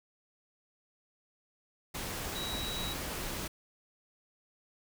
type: tone in noise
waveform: sine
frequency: 3874 Hz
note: B7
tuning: 34 cents flat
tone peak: -38 dBFS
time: 2.35-2.94 s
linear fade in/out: 10 ms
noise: pink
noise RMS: -38 dBFS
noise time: 1.94-3.48 s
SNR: -3 dB
effects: none